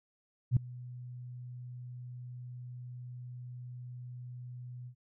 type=tone with ADSR envelope; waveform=sine; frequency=123.7 Hz; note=B2; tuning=3 cents sharp; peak=-19 dBFS; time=0.51-4.95 s; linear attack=56 ms; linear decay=3 ms; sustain=-23 dB; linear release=82 ms; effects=none